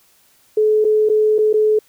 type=tone with dropouts; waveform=sine; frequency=429.2 Hz; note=A4; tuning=43 cents flat; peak=-11 dBFS; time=0.57-1.79 s; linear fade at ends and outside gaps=5 ms; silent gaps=0.844-0.849 / 1.09-1.097 / 1.383-1.387 / 1.53-1.539 s; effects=white hiss -55 dBFS RMS until 1.88 s